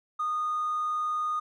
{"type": "tone with hard clipping", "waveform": "sine", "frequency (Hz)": 1231, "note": "D#6", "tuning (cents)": -19, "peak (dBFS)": -27, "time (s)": [0.19, 1.4], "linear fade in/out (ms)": 10, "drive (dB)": 1, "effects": []}